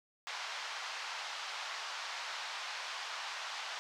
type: band-pass noise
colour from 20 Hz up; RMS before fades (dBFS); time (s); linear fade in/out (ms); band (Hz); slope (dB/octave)
pink; -42; 0.27-3.79; 0; 810 to 5600; 24
effects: none